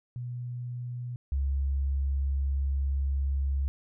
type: tone pair in turn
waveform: sine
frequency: 122.5 / 68.58 Hz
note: B2 / C#2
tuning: -14 / -18 cents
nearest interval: minor seventh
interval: 1004 cents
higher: first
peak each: -33 / -25 dBFS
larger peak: second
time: 0.16-1.16 / 1.32-3.68 s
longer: second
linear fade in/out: 0 ms
effects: none